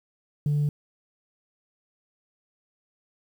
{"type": "tone", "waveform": "sine", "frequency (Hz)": 146.83, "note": "D3", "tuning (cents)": 0, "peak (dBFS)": -19, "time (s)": [0.46, 0.69], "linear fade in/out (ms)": 2, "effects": ["tanh soft clip ceiling -19 dBFS", "9-bit"]}